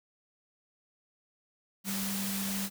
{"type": "tone in noise", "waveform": "sine", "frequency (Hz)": 196, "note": "G3", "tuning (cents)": 0, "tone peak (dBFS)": -34, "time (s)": [1.84, 2.7], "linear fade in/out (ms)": 50, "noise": "white", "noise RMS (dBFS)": -36, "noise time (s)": [1.84, 2.7], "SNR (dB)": -1, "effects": []}